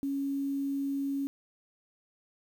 sine tone with quantisation, 277.2 Hz, C#4, in tune, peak -29 dBFS, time 0.03-1.27 s, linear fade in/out 0 ms, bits 9, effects none

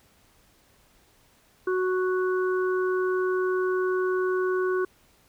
harmonic tone, 370 Hz, F#4, in tune, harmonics 1 / 3 / 4, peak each -23 / -33 / -33 dBFS, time 1.67-4.85 s, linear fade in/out 5 ms, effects pink hiss -61 dBFS RMS until 5.28 s

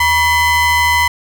square ring-modulated tone, 523.3 Hz, C5, in tune, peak -8 dBFS, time 0-1.08 s, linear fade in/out 5 ms, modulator 1490 Hz, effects none

